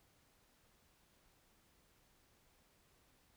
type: silence
effects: pink hiss -72 dBFS RMS until 3.36 s